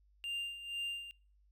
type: tone with tremolo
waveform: triangle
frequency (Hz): 2794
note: F7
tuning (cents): 0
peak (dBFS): -34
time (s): 0.24-1.11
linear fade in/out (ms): 0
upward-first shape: sine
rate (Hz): 2.1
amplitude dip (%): 70
effects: noise-tail reverb RT60 0.5 s tail -25 dB re dry + added 50 Hz sine -65 dBFS peak until 1.51 s